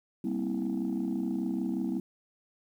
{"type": "chord", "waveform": "sine", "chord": "C dominant seventh", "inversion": "second", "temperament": "just", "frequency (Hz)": [196.22, 235.5, 261.6, 327], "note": ["G3", "Bb3", "C4", "E4"], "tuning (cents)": [2, 18, 0, -14], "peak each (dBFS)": -33, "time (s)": [0.24, 2], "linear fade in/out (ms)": 5, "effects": ["tanh soft clip ceiling -23 dBFS", "10-bit"]}